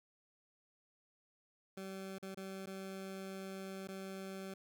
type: tone with dropouts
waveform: 20% pulse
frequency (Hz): 192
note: G3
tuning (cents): -36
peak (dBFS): -39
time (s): 1.77-4.54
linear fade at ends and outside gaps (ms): 5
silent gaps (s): 2.184-2.226 / 2.346-2.372 / 2.66-2.67 / 3.875-3.885
effects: none

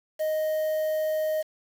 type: tone with quantisation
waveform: triangle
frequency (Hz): 622.3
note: D#5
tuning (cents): 0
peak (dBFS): -22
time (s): 0.19-1.43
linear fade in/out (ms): 20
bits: 7
effects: none

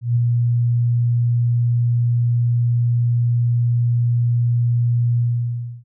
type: tone with ADSR envelope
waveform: sine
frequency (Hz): 119.5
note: A#2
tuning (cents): +43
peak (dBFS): -12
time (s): 0.01-5.84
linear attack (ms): 150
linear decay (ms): 13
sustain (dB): -2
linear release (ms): 650
effects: none

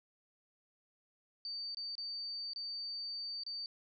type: tone with dropouts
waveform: sine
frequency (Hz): 4600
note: D8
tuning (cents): -37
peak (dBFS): -39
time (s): 1.45-3.66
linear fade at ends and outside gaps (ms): 1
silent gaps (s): 1.747-1.77 / 1.953-1.98 / 2.534-2.56 / 3.435-3.464
effects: none

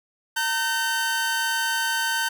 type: tone pair together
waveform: sawtooth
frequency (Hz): 913.3 / 1536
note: A#5 / G6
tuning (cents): -36 / -36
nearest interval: major sixth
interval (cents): 900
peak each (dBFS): -24 / -20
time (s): 0.36-2.29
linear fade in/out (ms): 10
effects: none

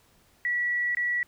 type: tone with dropouts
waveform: sine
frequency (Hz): 1941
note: B6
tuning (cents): -31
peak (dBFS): -24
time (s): 0.45-1.23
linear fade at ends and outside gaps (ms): 1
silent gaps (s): 0.949-0.97
effects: pink hiss -62 dBFS RMS until 1.27 s

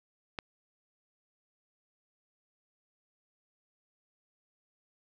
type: click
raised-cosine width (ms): 0.3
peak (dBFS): -19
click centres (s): 0.388
effects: none

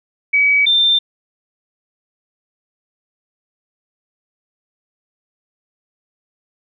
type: tone pair in turn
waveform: sine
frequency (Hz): 2275 / 3582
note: C#7 / A7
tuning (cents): +44 / +30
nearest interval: minor sixth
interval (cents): 786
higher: second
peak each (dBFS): -10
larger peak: neither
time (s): 0.33-0.66 / 0.66-0.99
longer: neither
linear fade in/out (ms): 10
effects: none

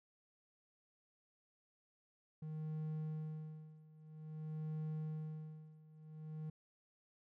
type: tone with tremolo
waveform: triangle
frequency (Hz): 155.56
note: D#3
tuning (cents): 0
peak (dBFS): -37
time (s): 2.42-6.5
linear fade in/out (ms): 5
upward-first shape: sine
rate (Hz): 0.51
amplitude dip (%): 90
effects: none

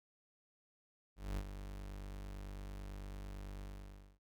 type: tone with ADSR envelope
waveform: 40% pulse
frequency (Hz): 49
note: G1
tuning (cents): 0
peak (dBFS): -35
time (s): 1.16-4.19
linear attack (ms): 210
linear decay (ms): 62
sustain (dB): -9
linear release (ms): 570
effects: none

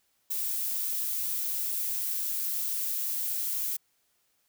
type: noise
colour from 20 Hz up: violet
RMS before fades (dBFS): -31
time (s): 0.3-3.77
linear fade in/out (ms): 10
effects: white hiss -72 dBFS RMS until 4.48 s

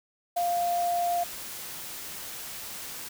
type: tone in noise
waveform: sine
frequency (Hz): 698.5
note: F5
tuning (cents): 0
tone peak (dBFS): -24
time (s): 0.36-1.24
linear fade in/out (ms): 10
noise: white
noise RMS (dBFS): -39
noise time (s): 0.36-3.09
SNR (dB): +12
effects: none

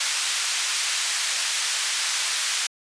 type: band-pass noise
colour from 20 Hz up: white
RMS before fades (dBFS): -25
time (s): 0-2.67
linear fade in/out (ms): 5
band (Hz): 1400 to 7400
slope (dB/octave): 12
effects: resampled to 22050 Hz

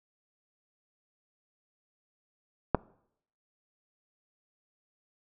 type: clicks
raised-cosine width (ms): 1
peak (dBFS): -7 / -25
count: 2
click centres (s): 2.747 / 2.752
effects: noise-tail reverb RT60 0.7 s tail -24 dB re dry

